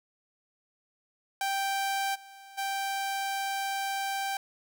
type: tone with level steps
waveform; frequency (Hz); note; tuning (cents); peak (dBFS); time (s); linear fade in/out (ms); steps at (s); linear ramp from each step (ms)
sawtooth; 784; G5; 0; -24 / -44 / -26; 1.41-4.37; 2; 2.14 / 2.57; 20
effects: none